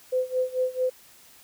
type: tone with tremolo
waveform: sine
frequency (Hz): 510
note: C5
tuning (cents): -44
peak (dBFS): -20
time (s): 0.12-0.9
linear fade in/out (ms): 10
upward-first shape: sine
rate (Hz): 4.5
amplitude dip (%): 90
effects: white hiss -53 dBFS RMS until 1.43 s